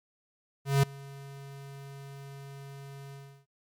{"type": "tone with ADSR envelope", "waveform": "square", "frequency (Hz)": 138.59, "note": "C#3", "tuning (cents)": 0, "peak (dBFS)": -19, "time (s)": [0.65, 3.46], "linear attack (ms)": 180, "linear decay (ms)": 7, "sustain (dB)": -24, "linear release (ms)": 330, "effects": ["noise-tail reverb RT60 0.1 s tail -24 dB re dry", "MP3 96 kbps"]}